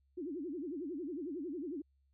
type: tone with vibrato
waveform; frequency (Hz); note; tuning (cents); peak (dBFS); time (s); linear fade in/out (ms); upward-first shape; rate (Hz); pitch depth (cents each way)
sine; 316.2; D#4; +28; -38; 0.17-1.82; 10; sine; 11; 270
effects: added 68 Hz sine -70 dBFS peak until 2.13 s